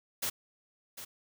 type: noise with echo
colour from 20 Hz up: white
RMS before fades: -33 dBFS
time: 0.22-0.3 s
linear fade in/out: 10 ms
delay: 750 ms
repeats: 1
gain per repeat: -11 dB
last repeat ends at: 1.05 s
effects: none